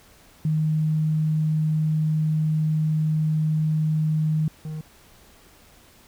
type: tone pair in turn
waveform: sine / triangle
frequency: 155.56 / 155.56 Hz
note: D#3 / D#3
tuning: 0 / 0 cents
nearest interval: unison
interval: 0 cents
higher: neither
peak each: -19 / -27 dBFS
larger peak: first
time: 0.45-4.48 / 4.65-4.81 s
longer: first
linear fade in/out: 2 ms
effects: pink hiss -53 dBFS RMS until 6.07 s